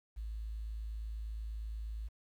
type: tone with quantisation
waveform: sine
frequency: 54.2 Hz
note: A1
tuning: 25 cents flat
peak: -38 dBFS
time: 0.16-2.09 s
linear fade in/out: 20 ms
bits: 11
effects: none